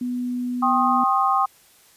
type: tone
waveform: sine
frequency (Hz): 246.9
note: B3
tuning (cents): 0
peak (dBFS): -23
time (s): 0.01-1.04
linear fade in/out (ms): 5
type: chord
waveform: sine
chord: C minor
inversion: second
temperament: equal with one note detuned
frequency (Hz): 784 / 1069.1 / 1244.5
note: G5 / C6 / Eb6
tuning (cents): 0 / +37 / 0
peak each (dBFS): -21 / -21 / -21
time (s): 0.62-1.46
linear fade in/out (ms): 10
effects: white hiss -54 dBFS RMS until 1.96 s + resampled to 32000 Hz